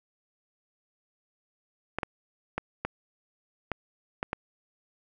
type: clicks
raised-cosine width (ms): 0.5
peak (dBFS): -14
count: 7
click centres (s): 1.986 / 2.032 / 2.58 / 2.85 / 3.717 / 4.229 / 4.331
effects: none